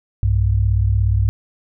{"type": "tone pair together", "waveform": "sine", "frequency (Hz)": [62.87, 99.8], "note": ["B1", "G2"], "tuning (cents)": [32, 32], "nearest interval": "minor sixth", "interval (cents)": 800, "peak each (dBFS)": [-17, -15], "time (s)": [0.23, 1.29], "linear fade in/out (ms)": 0, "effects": []}